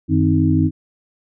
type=tone cluster; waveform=sine; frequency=92.7 / 155.3 / 261 / 314 Hz; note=F#2 / D#3 / C4 / D#4; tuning=+4 / -3 / -4 / +16 cents; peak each=-18 dBFS; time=0.08-0.71 s; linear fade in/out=50 ms; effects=none